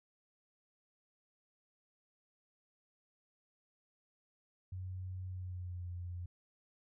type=tone with pitch glide; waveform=sine; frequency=92.5 to 88.42 Hz; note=F#2 to F2; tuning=0 to +22 cents; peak=-40 dBFS; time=4.72-6.26 s; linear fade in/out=5 ms; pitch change=-78 cents; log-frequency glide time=5.28-5.87 s; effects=none